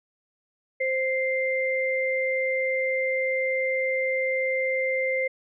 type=tone pair together; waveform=sine; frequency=522.6 / 2093 Hz; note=C5 / C7; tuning=-2 / 0 cents; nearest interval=2 octaves; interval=2402 cents; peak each=-25 / -26 dBFS; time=0.8-5.28 s; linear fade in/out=10 ms; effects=none